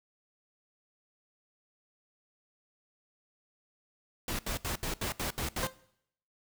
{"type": "noise bursts", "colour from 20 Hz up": "pink", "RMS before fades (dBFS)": -34, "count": 8, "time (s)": [4.28, 5.671], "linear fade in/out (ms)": 2, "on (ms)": 110, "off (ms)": 73}
{"type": "tone with exponential decay", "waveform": "20% pulse", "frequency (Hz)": 523.3, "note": "C5", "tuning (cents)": 0, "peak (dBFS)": -23, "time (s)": [5.63, 5.76], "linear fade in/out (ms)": 0, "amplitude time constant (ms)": 27}
{"effects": ["noise-tail reverb RT60 0.7 s tail -20 dB re dry"]}